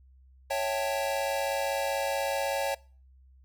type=chord; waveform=square; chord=A dominant seventh; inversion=first; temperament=equal; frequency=554.4 / 659.3 / 784 / 880 Hz; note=C#5 / E5 / G5 / A5; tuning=0 / 0 / 0 / 0 cents; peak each=-31 / -36 / -35 / -36 dBFS; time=0.5-2.75 s; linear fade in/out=10 ms; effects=noise-tail reverb RT60 0.4 s tail -23 dB re dry + added 65 Hz sine -54 dBFS peak until 3.44 s